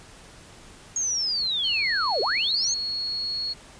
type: linear two-way sweep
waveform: sine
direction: down then up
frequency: 6645 to 370 to 6645 Hz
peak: -23 dBFS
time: 0.96-2.74 s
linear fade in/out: 2 ms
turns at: 2.21 s
type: tone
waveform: sine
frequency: 4333 Hz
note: C#8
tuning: 40 cents flat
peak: -26 dBFS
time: 1.63-3.54 s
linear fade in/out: 20 ms
effects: pink hiss -48 dBFS RMS until 3.79 s + resampled to 22050 Hz